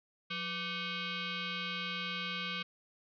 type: tone with frequency modulation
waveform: sine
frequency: 494.3 Hz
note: B4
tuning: 1 cent sharp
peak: -35 dBFS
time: 0.3-2.63 s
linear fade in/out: 10 ms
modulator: 675 Hz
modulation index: 5.1
effects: none